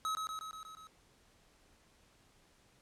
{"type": "tone with echo", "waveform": "square", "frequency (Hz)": 1281, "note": "E6", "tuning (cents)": -50, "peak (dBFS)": -34, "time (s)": [0.05, 0.15], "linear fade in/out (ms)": 0, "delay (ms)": 120, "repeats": 6, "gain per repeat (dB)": -3, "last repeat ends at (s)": 0.87, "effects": ["pink hiss -67 dBFS RMS until 2.81 s", "low-pass 10000 Hz 12 dB/octave"]}